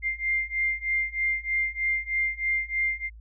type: beating tone pair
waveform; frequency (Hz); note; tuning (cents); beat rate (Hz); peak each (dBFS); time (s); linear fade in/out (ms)
sine; 2100 / 2103.2; C7 / C7; +6 / +8; 3.2; -28 / -27; 0.02-3.1; 50
effects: added 55 Hz sine -43 dBFS peak until 3.2 s